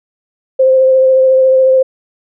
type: tone with vibrato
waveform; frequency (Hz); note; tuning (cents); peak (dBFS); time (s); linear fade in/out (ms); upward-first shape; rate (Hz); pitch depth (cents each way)
sine; 523.3; C5; 0; -5; 0.59-1.83; 10; triangle; 14; 18
effects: none